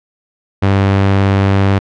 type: tone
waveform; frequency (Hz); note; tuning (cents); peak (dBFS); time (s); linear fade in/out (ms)
sawtooth; 98; G2; 0; -5; 0.62-1.79; 10
effects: low-pass 3000 Hz 12 dB/octave